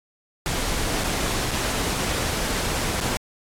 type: noise with dropouts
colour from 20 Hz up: pink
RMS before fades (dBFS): -25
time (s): 0.46-3.17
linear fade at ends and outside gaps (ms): 0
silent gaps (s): 1.037-1.041 / 1.51-1.515 / 3.003-3.01
effects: low-pass 11000 Hz 12 dB/octave + AAC 64 kbps

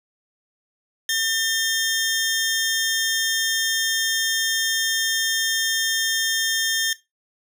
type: tone pair together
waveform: 20% pulse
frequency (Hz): 1800 / 3207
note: A6 / G7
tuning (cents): +39 / +39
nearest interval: minor seventh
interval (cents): 1000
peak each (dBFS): -18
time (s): 1.09-6.93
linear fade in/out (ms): 2
effects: noise-tail reverb RT60 0.2 s tail -17 dB re dry

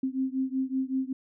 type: beating tone pair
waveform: sine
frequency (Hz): 261.1 / 266.4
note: C4 / C4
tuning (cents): -3 / +31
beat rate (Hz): 5.3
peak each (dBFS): -29 / -30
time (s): 0.03-1.13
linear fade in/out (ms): 5
effects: none

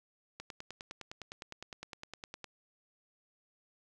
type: click train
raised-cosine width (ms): 0.2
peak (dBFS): -26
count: 21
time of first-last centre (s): 0.4-2.443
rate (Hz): 9.79
effects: none

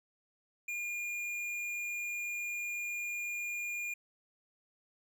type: tone with tanh clipping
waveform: sine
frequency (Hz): 2418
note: D7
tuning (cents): +50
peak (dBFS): -37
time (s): 0.68-3.94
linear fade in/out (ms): 5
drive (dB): 12
effects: none

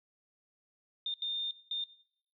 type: tone bursts at uneven times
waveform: sine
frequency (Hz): 3626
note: A#7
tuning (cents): -49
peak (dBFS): -32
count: 3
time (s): 1.06-1.14 / 1.22-1.51 / 1.71-1.84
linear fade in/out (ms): 2
effects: noise-tail reverb RT60 0.6 s tail -17 dB re dry

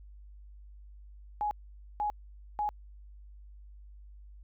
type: tone bursts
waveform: sine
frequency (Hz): 836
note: G#5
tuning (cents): +11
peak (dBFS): -28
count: 3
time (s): 1.41-2.69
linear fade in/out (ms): 0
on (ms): 100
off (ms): 490
effects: added 50 Hz sine -48 dBFS peak until 4.43 s

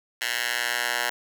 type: tone with high-pass filter sweep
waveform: 10% pulse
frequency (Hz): 120.2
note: B2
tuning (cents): -46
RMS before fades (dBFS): -27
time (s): 0.21-1.1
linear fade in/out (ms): 5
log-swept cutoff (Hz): 2000 to 1200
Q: 1.4
effects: none

